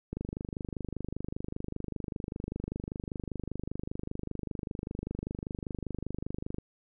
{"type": "click train", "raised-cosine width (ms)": 3, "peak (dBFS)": -22, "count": 163, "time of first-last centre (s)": [0.13, 6.584], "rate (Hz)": 25.1, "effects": []}